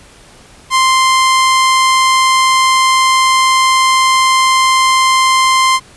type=tone; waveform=sawtooth; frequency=1046 Hz; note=C6; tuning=1 cent flat; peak=-4 dBFS; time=0.7-5.8 s; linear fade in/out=50 ms; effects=pink hiss -41 dBFS RMS until 5.96 s + resampled to 24000 Hz